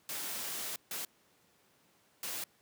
white noise bursts at uneven times, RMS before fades -39 dBFS, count 3, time 0.09-0.76 / 0.91-1.05 / 2.23-2.44 s, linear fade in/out 2 ms, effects pink hiss -68 dBFS RMS until 2.61 s + high-pass 150 Hz 12 dB/octave

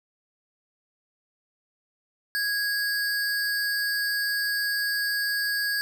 square tone pair together, 1651 / 4592 Hz, G#6 / D8, -11 / -40 cents, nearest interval octave + tritone, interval 1771 cents, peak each -26 / -32 dBFS, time 2.35-5.81 s, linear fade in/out 0 ms, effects none

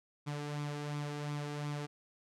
sawtooth tone with flanger, 146.83 Hz, D3, in tune, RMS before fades -39 dBFS, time 0.26-1.87 s, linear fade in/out 20 ms, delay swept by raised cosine 0.84 to 2.54 ms, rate 2.8 Hz, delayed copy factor +0.5, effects low-pass 8000 Hz 12 dB/octave

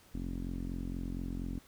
sawtooth tone with low-pass filter, 44.23 Hz, F1, 23 cents sharp, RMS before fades -38 dBFS, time 0.14-1.59 s, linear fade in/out 0 ms, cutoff 260 Hz, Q 4.2, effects pink hiss -61 dBFS RMS until 1.67 s

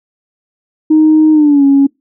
sine tone with pitch glide, 311.1 to 277.2 Hz, D#4 to C#4, 0 to 0 cents, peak -3 dBFS, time 0.9-1.87 s, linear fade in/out 10 ms, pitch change -200 cents, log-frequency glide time 1.32-1.64 s, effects noise-tail reverb RT60 0.2 s tail -25 dB re dry + tanh soft clip ceiling 0 dBFS

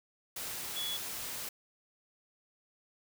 sine tone in noise, 3385 Hz, G#7, 32 cents sharp, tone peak -35 dBFS, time 0.76-0.97 s, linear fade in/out 5 ms, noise white, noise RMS -40 dBFS, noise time 0.36-1.49 s, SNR +2 dB, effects none

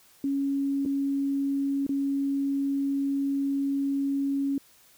sine tone with dropouts, 277.2 Hz, C#4, in tune, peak -24 dBFS, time 0.24-4.58 s, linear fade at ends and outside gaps 2 ms, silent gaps 0.852-0.859 / 1.866-1.892 s, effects white hiss -58 dBFS RMS until 4.97 s

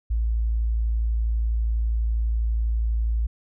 sine tone, 56.1 Hz, A1, 34 cents sharp, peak -20 dBFS, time 0.1-3.27 s, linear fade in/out 10 ms, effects none

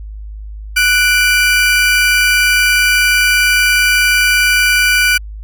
35% pulse tone pair together, 1480 / 2349 Hz, F#6 / D7, 0 / 0 cents, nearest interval minor sixth, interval 800 cents, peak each -10 dBFS, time 0.76-5.18 s, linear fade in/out 10 ms, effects added 52 Hz sine -25 dBFS peak until 5.43 s

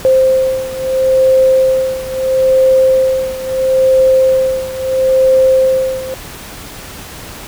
sine beating tone pair, 523.3 / 524.05 Hz, C5 / C5, 0 / +3 cents, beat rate 0.75 Hz, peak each -10 / -13 dBFS, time 0.05-6.14 s, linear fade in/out 0 ms, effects pink hiss -30 dBFS RMS until 7.47 s

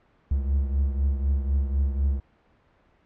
triangle beating tone pair, 68.2 / 72.2 Hz, C#2 / D2, -28 / -29 cents, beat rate 4 Hz, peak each -20 / -27 dBFS, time 0.31-2.2 s, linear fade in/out 5 ms, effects pink hiss -62 dBFS RMS until 3.05 s + low-pass 2000 Hz 12 dB/octave

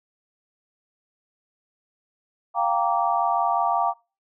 sine chord, G minor seventh, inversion third, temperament equal with one note detuned, 698.5 / 784 / 932.3 / 1160.5 Hz, F5 / G5 / Bb5 / D6, 0 / 0 / 0 / -21 cents, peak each -24 / -25 / -25 / -26 dBFS, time 2.54-3.94 s, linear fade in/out 50 ms, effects noise-tail reverb RT60 0.3 s tail -23 dB re dry

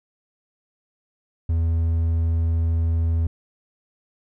triangle tone, 82.41 Hz, E2, in tune, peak -16 dBFS, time 1.49-3.27 s, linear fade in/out 5 ms, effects none

